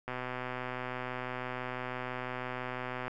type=click train; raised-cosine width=0.5 ms; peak=-22 dBFS; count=379; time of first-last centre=0.08-3.08 s; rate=126 Hz; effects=none